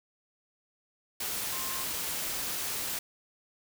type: tone in noise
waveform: sine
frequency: 1059 Hz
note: C6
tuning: 21 cents sharp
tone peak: -42 dBFS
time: 1.52-1.84 s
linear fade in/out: 5 ms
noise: white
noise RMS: -34 dBFS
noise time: 1.2-2.99 s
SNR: -11 dB
effects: none